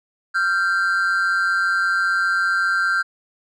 triangle tone pair together, 1382.9 / 1568 Hz, F6 / G6, -17 / 0 cents, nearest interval major second, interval 217 cents, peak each -18 dBFS, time 0.34-3.03 s, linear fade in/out 20 ms, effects resampled to 24000 Hz

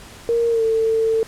sine tone with pitch glide, 466.2 to 447.2 Hz, A#4 to A4, 0 to +28 cents, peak -15 dBFS, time 0.29-1.23 s, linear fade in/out 0 ms, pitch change -72 cents, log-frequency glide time 0.49-0.63 s, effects pink hiss -41 dBFS RMS until 1.27 s + low-pass 11000 Hz 12 dB/octave

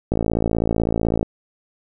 click train, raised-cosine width 2 ms, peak -6 dBFS, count 63, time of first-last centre 0.12-1.229 s, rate 55.9 Hz, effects none

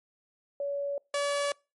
sine / sawtooth tone pair in turn, 566 / 571.6 Hz, C#5 / D5, +36 / -47 cents, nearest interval unison, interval 17 cents, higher second, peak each -29 / -23 dBFS, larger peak second, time 0.6-0.98 / 1.14-1.52 s, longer neither, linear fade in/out 2 ms, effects noise-tail reverb RT60 0.3 s tail -26 dB re dry + MP3 48 kbps

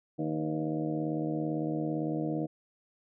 harmonic tone with a mistuned harmonic, 77.78 Hz, D#2, in tune, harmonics 2 / 3 / 4 / 5 / 6 / 7 / 8 / 9, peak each -35 / -40 / -32 / -46 / -39 / -45 / -42 / -43 dBFS, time 0.18-2.47 s, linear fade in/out 20 ms, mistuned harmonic 6, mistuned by +54 cents, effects none

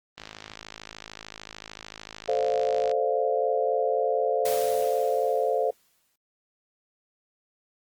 click train, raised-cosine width 0.2 ms, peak -21 dBFS, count 147, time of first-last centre 0.18-2.914 s, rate 53.4 Hz
sine chord, D minor seventh, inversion second, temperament equal, 440 / 523.3 / 587.3 / 698.5 Hz, A4 / C5 / D5 / F5, 0 / 0 / 0 / 0 cents, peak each -27 / -26 / -31 / -28 dBFS, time 2.28-5.71 s, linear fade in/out 10 ms
white noise with exponential decay, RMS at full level -33 dBFS, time 4.45-6.16 s, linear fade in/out 5 ms, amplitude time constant 370 ms
effects Opus 24 kbps

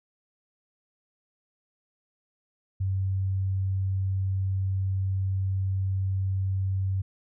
sine tone, 95.7 Hz, G2, 41 cents flat, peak -24 dBFS, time 2.8-7.02 s, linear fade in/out 10 ms, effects none

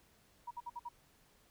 sine tone bursts, 956 Hz, A#5, 43 cents sharp, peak -40 dBFS, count 5, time 0.47-0.89 s, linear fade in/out 10 ms, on 40 ms, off 55 ms, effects pink hiss -68 dBFS RMS until 1.5 s

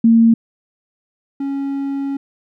sine / triangle tone pair in turn, 228.5 / 276.6 Hz, A#3 / C#4, -34 / -4 cents, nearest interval minor third, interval 330 cents, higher second, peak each -7 / -17 dBFS, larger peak first, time 0.04-0.34 / 1.4-2.17 s, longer second, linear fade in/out 5 ms, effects none

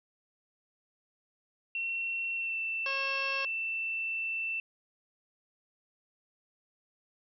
sine tone with pitch glide, 2717 to 2672 Hz, F7 to E7, -48 to +23 cents, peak -31 dBFS, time 1.75-4.6 s, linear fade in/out 2 ms, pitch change -29 cents, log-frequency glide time 2.36-2.58 s
harmonic tone, 544 Hz, C#5, 33 cents flat, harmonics 1 / 2 / 3 / 4 / 5 / 6 / 7 / 8 / 9 / 10, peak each -41 / -38 / -40 / -50 / -47 / -44 / -53 / -47 / -52 / -45 dBFS, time 2.86-3.45 s, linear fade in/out 2 ms
effects none

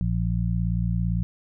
harmonic tone, 57.7 Hz, A#1, 17 cents flat, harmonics 1 / 2 / 3, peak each -26 / -26 / -26 dBFS, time 0.01-1.23 s, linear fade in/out 0 ms, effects none

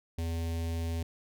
square tone with notch filter, 82.9 Hz, E2, 10 cents sharp, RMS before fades -33 dBFS, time 0.18-1.03 s, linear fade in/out 5 ms, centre 1300 Hz, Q 1.1, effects none

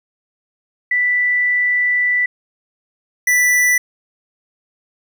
sine / square tone pair in turn, 1975.5 / 1975.5 Hz, B6 / B6, 0 / 0 cents, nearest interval unison, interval 0 cents, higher neither, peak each -13 / -12 dBFS, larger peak second, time 0.91-2.26 / 3.27-3.78 s, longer first, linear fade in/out 5 ms, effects 9-bit

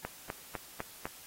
click train, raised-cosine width 0.5 ms, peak -21 dBFS, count 5, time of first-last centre 0.05-1.055 s, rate 3.98 Hz, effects white hiss -52 dBFS RMS until 1.26 s + AAC 48 kbps

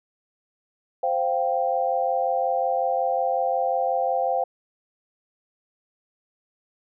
sine chord, C suspended fourth, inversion none, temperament equal, 523.3 / 698.5 / 784 Hz, C5 / F5 / G5, 0 / 0 / 0 cents, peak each -25 dBFS, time 1.03-4.44 s, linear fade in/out 5 ms, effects none

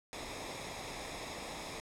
pink noise with comb filter, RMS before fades -43 dBFS, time 0.13-1.8 s, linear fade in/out 0 ms, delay 0.67 ms, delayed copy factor -0.6, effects low-pass 8000 Hz 12 dB/octave

